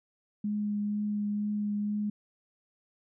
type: tone with vibrato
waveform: sine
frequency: 207.7 Hz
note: G#3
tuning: in tune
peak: -28 dBFS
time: 0.44-2.1 s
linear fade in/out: 5 ms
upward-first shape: triangle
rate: 2.1 Hz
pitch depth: 13 cents each way
effects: none